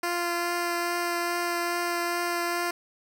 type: tone with vibrato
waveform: 10% pulse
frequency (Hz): 346.6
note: F4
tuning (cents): -13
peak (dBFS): -18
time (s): 0.03-2.71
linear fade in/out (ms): 5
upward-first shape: triangle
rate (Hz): 2.4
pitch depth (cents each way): 11
effects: none